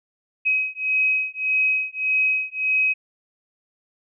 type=beating tone pair; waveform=sine; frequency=2536 / 2537.7 Hz; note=D#7 / D#7; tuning=+32 / +34 cents; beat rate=1.7 Hz; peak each=-22 dBFS; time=0.45-2.94 s; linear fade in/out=20 ms; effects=none